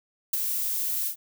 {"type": "noise with ADSR envelope", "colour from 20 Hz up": "violet", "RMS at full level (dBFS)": -23, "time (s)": [0.33, 1.16], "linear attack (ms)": 7, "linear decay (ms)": 18, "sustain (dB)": -5, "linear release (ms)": 91, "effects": []}